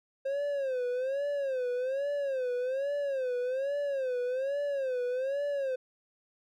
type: tone with vibrato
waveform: triangle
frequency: 532 Hz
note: C5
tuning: 29 cents sharp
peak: -27 dBFS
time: 0.25-5.76 s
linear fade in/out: 10 ms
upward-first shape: sine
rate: 1.2 Hz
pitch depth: 140 cents each way
effects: none